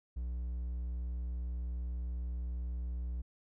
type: tone with hard clipping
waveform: triangle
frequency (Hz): 61.3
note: B1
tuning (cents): -12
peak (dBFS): -36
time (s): 0.16-3.22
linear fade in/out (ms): 10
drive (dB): 6
effects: none